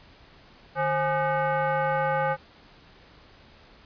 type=tone with frequency modulation; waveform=sine; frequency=152.2 Hz; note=D#3; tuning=38 cents flat; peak=-22 dBFS; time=0.75-2.37 s; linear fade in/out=50 ms; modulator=684 Hz; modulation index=1.9; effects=pink hiss -53 dBFS RMS until 3.85 s + resampled to 11025 Hz